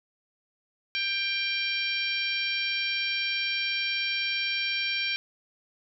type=harmonic tone with a mistuned harmonic; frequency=791 Hz; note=G5; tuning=15 cents sharp; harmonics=2 / 3 / 4 / 5 / 6 / 7; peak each=-37 / -29 / -33 / -36 / -37 / -37 dBFS; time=0.95-5.16 s; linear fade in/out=0 ms; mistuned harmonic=6; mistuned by=-56 cents; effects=none